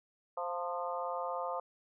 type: harmonic tone with a mistuned harmonic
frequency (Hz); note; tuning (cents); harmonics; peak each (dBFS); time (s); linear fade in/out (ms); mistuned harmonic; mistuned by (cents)
174.61; F3; 0; 3 / 4 / 5 / 6 / 7; -39 / -40 / -41 / -42 / -42; 0.37-1.6; 5; 5; +32
effects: none